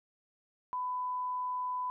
sine tone, 1000 Hz, B5, 21 cents sharp, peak -32 dBFS, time 0.73-1.9 s, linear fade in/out 0 ms, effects none

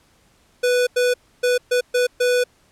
square tone bursts at uneven times, 493.9 Hz, B4, in tune, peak -16 dBFS, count 6, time 0.63-0.87 / 0.96-1.14 / 1.43-1.58 / 1.71-1.81 / 1.94-2.07 / 2.2-2.44 s, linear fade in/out 10 ms, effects pink hiss -58 dBFS RMS until 2.71 s + low-pass 11000 Hz 12 dB/octave

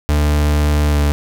40% pulse tone with pitch glide, 74.2 to 73.01 Hz, D2 to D2, +18 to -10 cents, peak -11 dBFS, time 0.09-1.12 s, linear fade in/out 0 ms, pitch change -28 cents, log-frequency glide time 0.91-0.97 s, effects none

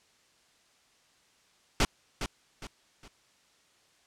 pink noise with echo, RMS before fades -23 dBFS, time 1.8-1.85 s, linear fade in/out 2 ms, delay 410 ms, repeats 3, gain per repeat -9 dB, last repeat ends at 3.08 s, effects white hiss -65 dBFS RMS until 4.06 s + low-pass 7000 Hz 12 dB/octave

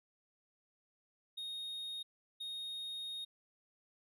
triangle tone bursts at uneven times, 3720 Hz, A#7, 4 cents flat, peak -39 dBFS, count 2, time 1.37-2.03 / 2.4-3.25 s, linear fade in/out 10 ms, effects none

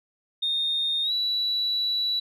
sine tone with pitch glide, 3672 to 3936 Hz, A#7 to B7, -27 to -7 cents, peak -22 dBFS, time 0.42-2.2 s, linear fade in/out 10 ms, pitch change +120 cents, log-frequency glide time 1.03-1.12 s, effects tanh soft clip ceiling -18 dBFS

